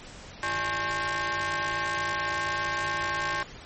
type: ring-modulated tone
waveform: sawtooth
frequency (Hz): 246.9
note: B3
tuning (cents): 0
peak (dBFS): -20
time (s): 0.43-3.43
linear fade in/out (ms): 2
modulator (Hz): 1330
effects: pink hiss -45 dBFS RMS until 3.65 s + MP3 32 kbps